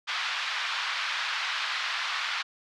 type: band-pass noise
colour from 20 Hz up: pink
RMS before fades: -31 dBFS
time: 0.07-2.43 s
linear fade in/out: 20 ms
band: 1100 to 4400 Hz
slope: 24 dB/octave
effects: none